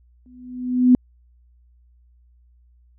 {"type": "tone with exponential growth", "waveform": "sine", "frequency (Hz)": 250.2, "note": "B3", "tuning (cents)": 23, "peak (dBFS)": -7, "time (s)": [0.26, 0.95], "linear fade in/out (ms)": 1, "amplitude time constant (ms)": 150, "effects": ["added 60 Hz sine -52 dBFS peak until 2.98 s"]}